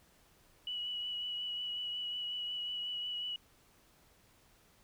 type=tone with vibrato; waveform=sine; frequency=2938 Hz; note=F#7; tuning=13 cents flat; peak=-36 dBFS; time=0.67-3.36 s; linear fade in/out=2 ms; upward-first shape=triangle; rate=5.5 Hz; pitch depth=22 cents each way; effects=pink hiss -66 dBFS RMS until 4.83 s